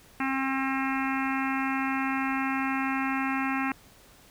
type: harmonic tone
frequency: 267.6 Hz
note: C4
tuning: 39 cents sharp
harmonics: 1 / 3 / 4 / 5 / 6 / 7 / 8 / 9 / 10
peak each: -29 / -34 / -35 / -36 / -37 / -37 / -38 / -39 / -39 dBFS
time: 0.2-3.72 s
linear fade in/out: 2 ms
effects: pink hiss -55 dBFS RMS until 4.3 s